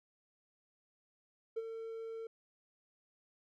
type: tone with ADSR envelope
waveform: triangle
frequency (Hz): 451.4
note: A4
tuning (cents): +44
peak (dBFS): -29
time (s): 1.56-2.27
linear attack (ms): 18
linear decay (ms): 31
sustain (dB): -10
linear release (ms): 4
effects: tanh soft clip ceiling -31 dBFS